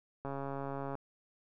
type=click train; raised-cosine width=1 ms; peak=-26 dBFS; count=98; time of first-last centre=0.25-0.953 s; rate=138 Hz; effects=none